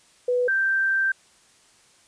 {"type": "tone pair in turn", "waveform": "sine", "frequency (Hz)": [493.9, 1568], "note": ["B4", "G6"], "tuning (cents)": [0, 0], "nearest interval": "octave + minor sixth", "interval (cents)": 2000, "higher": "second", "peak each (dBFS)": -19, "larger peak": "neither", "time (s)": [[0.28, 0.48], [0.48, 1.12]], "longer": "second", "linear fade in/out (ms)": 5, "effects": ["white hiss -57 dBFS RMS until 2.07 s", "resampled to 22050 Hz"]}